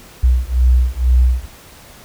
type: beating tone pair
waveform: sine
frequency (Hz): 61.3 / 63.4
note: B1 / B1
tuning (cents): -12 / +46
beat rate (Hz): 2.1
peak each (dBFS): -13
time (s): 0.23-1.46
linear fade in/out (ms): 10
effects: pink hiss -41 dBFS RMS until 2.04 s